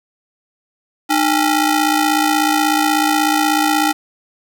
sawtooth ring-modulated tone, 554.4 Hz, C#5, in tune, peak -6 dBFS, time 1.09-3.93 s, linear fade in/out 20 ms, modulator 249 Hz, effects none

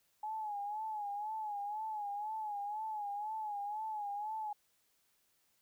sine tone with vibrato, 842 Hz, G#5, 24 cents sharp, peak -37 dBFS, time 0.23-4.53 s, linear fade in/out 5 ms, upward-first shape sine, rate 2 Hz, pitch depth 74 cents each way, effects white hiss -75 dBFS RMS until 5.61 s

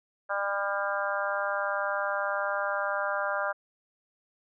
harmonic tone, 199.9 Hz, G3, 34 cents sharp, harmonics 3 / 4 / 5 / 6 / 7 / 8, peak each -32 / -36 / -36 / -35 / -33 / -35 dBFS, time 0.29-3.53 s, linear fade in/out 20 ms, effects none

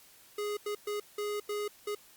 square tone bursts at uneven times, 415.3 Hz, G#4, in tune, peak -33 dBFS, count 6, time 0.38-0.57 / 0.66-0.75 / 0.87-1 / 1.18-1.4 / 1.49-1.68 / 1.87-1.95 s, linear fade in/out 5 ms, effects white hiss -58 dBFS RMS until 2.16 s + Opus 48 kbps

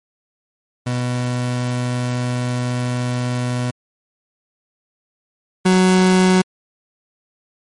30% pulse tone pair in turn, 123.7 / 185.34 Hz, B2 / F#3, +3 / +3 cents, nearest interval perfect fifth, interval 700 cents, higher second, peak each -16 / -8 dBFS, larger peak second, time 0.86-3.71 / 5.65-6.42 s, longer first, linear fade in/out 10 ms, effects MP3 48 kbps

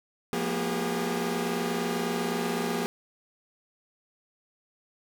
sawtooth tone cluster, 175.5 / 219.2 / 239.4 / 378.9 / 407 Hz, F3 / A3 / A#3 / F#4 / G#4, +9 / -6 / +46 / +41 / -35 cents, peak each -30 / -34 / -28 / -34 / -28 dBFS, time 0.33-2.86 s, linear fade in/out 0 ms, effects none

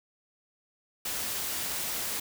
white noise, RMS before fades -33 dBFS, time 1.05-2.2 s, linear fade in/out 5 ms, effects none

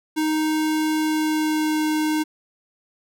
square tone with pitch glide, 311.1 to 308.6 Hz, D#4 to D#4, 0 to -14 cents, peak -20 dBFS, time 0.16-2.24 s, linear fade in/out 20 ms, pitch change -14 cents, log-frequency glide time 0.97-1.85 s, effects none

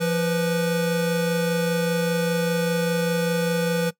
square tone pair together, 172.28 / 491.8 Hz, F3 / B4, -23 / -7 cents, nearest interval octave + tritone, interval 1816 cents, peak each -24 dBFS, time 0-3.91 s, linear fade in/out 20 ms, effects noise-tail reverb RT60 0.1 s tail -20 dB re dry

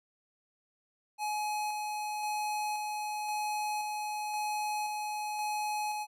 square tone with tremolo, 844 Hz, G#5, 28 cents sharp, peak -32 dBFS, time 1.18-6.07 s, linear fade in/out 50 ms, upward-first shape square, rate 0.95 Hz, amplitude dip 25%, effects resampled to 32000 Hz

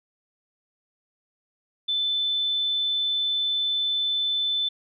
sine tone, 3520 Hz, A7, in tune, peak -22 dBFS, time 1.88-4.69 s, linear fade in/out 10 ms, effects none

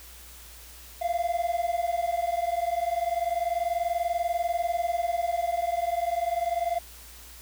triangle tone pair together, 680 / 700.3 Hz, F5 / F5, -46 / +5 cents, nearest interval minor second, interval 51 cents, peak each -26 dBFS, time 1.01-6.79 s, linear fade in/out 10 ms, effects added 59 Hz sine -49 dBFS peak until 7.41 s + white hiss -48 dBFS RMS until 7.41 s

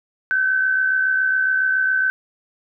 sine tone pair together, 1527.8 / 1595 Hz, G6 / G6, -45 / +30 cents, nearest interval minor second, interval 75 cents, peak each -16 / -27 dBFS, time 0.31-2.1 s, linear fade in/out 0 ms, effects none

